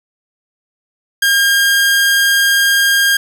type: tone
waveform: sawtooth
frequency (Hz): 1613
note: G6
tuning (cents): +49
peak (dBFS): -6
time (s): 1.22-3.17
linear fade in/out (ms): 5
effects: none